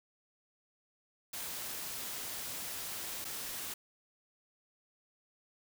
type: noise with dropouts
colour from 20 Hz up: white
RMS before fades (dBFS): -41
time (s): 1.33-3.74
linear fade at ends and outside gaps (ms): 5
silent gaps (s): 3.245-3.25
effects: none